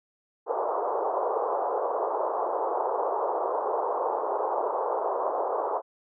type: band-pass noise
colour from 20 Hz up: pink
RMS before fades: -28 dBFS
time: 0.46-5.82 s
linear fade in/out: 50 ms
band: 410 to 1100 Hz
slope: 48 dB/octave
effects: none